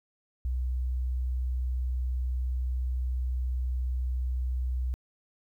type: tone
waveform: sine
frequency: 62.9 Hz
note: B1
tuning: 32 cents sharp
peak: -26 dBFS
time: 0.45-4.94 s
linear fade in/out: 0 ms
effects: tanh soft clip ceiling -22 dBFS + 11-bit